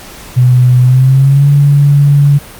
sine tone with pitch glide, 125.2 to 142.99 Hz, B2 to D3, +24 to -46 cents, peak -3 dBFS, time 0.36-2.39 s, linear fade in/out 20 ms, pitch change +230 cents, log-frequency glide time 0.82-1.49 s, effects pink hiss -31 dBFS RMS until 2.59 s + Opus 48 kbps

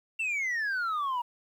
sine exponential sweep, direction down, 2729 to 940 Hz, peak -25 dBFS, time 0.19-1.22 s, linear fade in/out 10 ms, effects tanh soft clip ceiling -27 dBFS + 10-bit

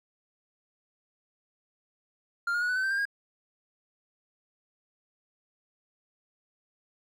triangle tone with pitch steps, 1396.9 / 1427.9 / 1459.6 / 1492 / 1525.1 / 1558.9 / 1593.5 / 1628.9 Hz, F6 / F6 / F#6 / F#6 / G6 / G6 / G6 / G#6, 0 / +38 / -24 / +14 / -48 / -10 / +28 / -34 cents, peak -24 dBFS, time 2.47-3.054 s, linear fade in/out 5 ms, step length 73 ms, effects none

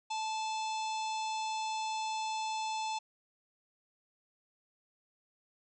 harmonic tone with a mistuned harmonic, 875 Hz, A5, 10 cents flat, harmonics 1 / 3 / 4 / 5 / 6 / 7 / 8 / 9, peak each -34 / -44 / -46 / -48 / -50 / -51 / -52 / -53 dBFS, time 0.1-2.99 s, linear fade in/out 10 ms, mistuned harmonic 5, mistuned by -67 cents, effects none

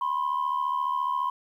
sine tone pair together, 992 / 1066.5 Hz, B5 / C6, +7 / +33 cents, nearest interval minor second, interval 126 cents, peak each -26 dBFS, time 0.01-1.3 s, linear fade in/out 5 ms, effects tanh soft clip ceiling -20 dBFS + 10-bit

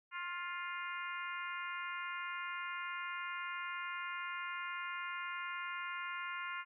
harmonic tone with a mistuned harmonic, 350.6 Hz, F4, 7 cents sharp, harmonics 3 / 4 / 5 / 6 / 7 / 8, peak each -44 / -44 / -49 / -46 / -51 / -52 dBFS, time 0.11-6.65 s, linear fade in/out 50 ms, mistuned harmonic 3, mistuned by +18 cents, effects none

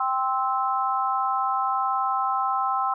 sine chord, C major, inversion second, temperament just, 784.9 / 1046.5 / 1308.1 Hz, G5 / C6 / E6, +2 / 0 / -14 cents, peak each -26 dBFS, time 0-2.94 s, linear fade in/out 5 ms, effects none

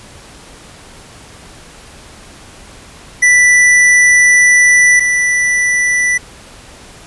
square tone pair in turn, 1975.5 / 1975.5 Hz, B6 / B6, 0 / 0 cents, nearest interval unison, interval 0 cents, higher neither, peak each -6 / -11 dBFS, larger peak first, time 3.22-5 / 5-6.18 s, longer first, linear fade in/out 10 ms, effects pink hiss -37 dBFS RMS until 7.06 s + resampled to 24000 Hz

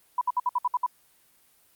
sine tone bursts, 987.8 Hz, B5, in tune, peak -21 dBFS, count 8, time 0.18-0.864 s, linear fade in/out 5 ms, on 33 ms, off 60 ms, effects white hiss -62 dBFS RMS until 1.75 s + Opus 32 kbps

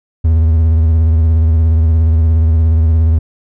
triangle tone with vibrato, 80.5 Hz, E2, 41 cents flat, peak -5 dBFS, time 0.24-3.19 s, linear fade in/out 10 ms, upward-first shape sine, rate 17 Hz, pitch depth 62 cents each way, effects none

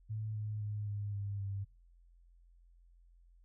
sine tone with pitch steps, 108.4 / 106.41 / 104.47 / 102.55 / 100.67 / 98.83 Hz, A2 / G#2 / G#2 / G#2 / G2 / G2, -25 / +43 / +11 / -21 / +47 / +15 cents, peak -36 dBFS, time 0.09-1.65 s, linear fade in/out 20 ms, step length 260 ms, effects noise-tail reverb RT60 0.3 s tail -24 dB re dry + added 43 Hz sine -60 dBFS peak until 3.44 s

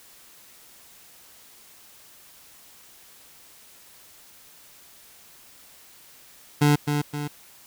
25% pulse tone with echo, 146.83 Hz, D3, in tune, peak -12 dBFS, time 6.61-6.76 s, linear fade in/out 10 ms, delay 260 ms, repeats 2, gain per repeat -6 dB, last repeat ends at 7.28 s, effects white hiss -51 dBFS RMS until 7.66 s

